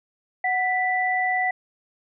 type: tone pair together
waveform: sine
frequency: 740 / 1976.9 Hz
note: F#5 / B6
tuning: 0 / +1 cents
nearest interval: octave + perfect fourth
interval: 1701 cents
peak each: -23 dBFS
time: 0.44-1.51 s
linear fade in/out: 5 ms
effects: none